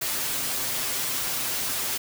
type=noise with comb filter; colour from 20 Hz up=white; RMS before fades=-28 dBFS; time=0.01-1.98 s; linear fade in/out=10 ms; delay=7.7 ms; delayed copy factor=+0.8; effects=none